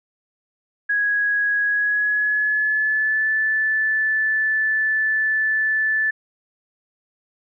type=tone with pitch glide; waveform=sine; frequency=1661.2 to 1748.8 Hz; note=G#6 to A6; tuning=0 to -11 cents; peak=-17 dBFS; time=0.89-6.11 s; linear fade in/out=10 ms; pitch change=+89 cents; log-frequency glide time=1.64-3.28 s; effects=none